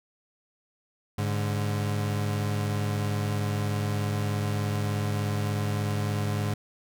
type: tone pair together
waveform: 35% pulse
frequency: 103.48 / 146.83 Hz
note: G#2 / D3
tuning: -6 / 0 cents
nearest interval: tritone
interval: 606 cents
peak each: -25 / -31 dBFS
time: 1.18-6.54 s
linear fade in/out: 5 ms
effects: none